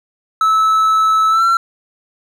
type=tone with pitch glide; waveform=triangle; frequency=1304 to 1355.5 Hz; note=E6 to E6; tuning=-19 to +48 cents; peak=-8 dBFS; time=0.41-1.57 s; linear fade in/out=2 ms; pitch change=+67 cents; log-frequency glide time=1.29-1.45 s; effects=none